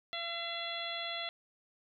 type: harmonic tone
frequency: 679 Hz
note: F5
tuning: 49 cents flat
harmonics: 1 / 2 / 3 / 4 / 5 / 6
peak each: -43 / -46 / -43 / -46 / -40 / -45 dBFS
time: 0.13-1.29 s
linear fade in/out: 0 ms
effects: none